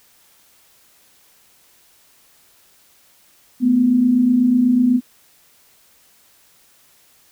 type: tone pair together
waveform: sine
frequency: 221.6 / 249.7 Hz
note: A3 / B3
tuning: +13 / +19 cents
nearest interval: major second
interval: 206 cents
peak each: -20 / -12 dBFS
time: 3.6-5.01 s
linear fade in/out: 50 ms
effects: white hiss -54 dBFS RMS until 7.31 s